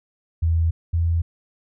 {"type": "tone pair in turn", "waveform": "sine", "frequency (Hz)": [82.41, 83.8], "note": ["E2", "E2"], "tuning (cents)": [0, 29], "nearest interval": "unison", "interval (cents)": 29, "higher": "second", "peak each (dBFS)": [-16, -17], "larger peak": "first", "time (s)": [[0.42, 0.71], [0.93, 1.22]], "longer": "neither", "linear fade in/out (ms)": 10, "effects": []}